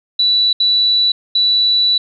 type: tone bursts at uneven times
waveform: sine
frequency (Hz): 3951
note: B7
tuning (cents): 0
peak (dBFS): -10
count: 3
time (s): 0.19-0.53 / 0.6-1.12 / 1.35-1.98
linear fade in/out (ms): 5
effects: none